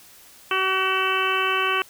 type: harmonic tone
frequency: 379.2 Hz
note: F#4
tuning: 43 cents sharp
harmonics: 1 / 2 / 3 / 4 / 5 / 6 / 7 / 8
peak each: -28 / -34 / -24 / -27 / -34 / -32 / -26 / -29 dBFS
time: 0.51-1.82 s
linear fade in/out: 2 ms
effects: white hiss -49 dBFS RMS until 1.89 s